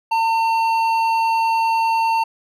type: tone with hard clipping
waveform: triangle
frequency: 905 Hz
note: A5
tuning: 48 cents sharp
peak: -17 dBFS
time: 0.11-2.24 s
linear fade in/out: 10 ms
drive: 12 dB
effects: none